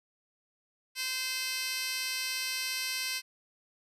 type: tone with high-pass filter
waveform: 15% pulse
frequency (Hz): 517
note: C5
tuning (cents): -21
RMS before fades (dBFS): -34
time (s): 0.95-3.22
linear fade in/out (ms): 50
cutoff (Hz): 3200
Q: 2.5
effects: resampled to 32000 Hz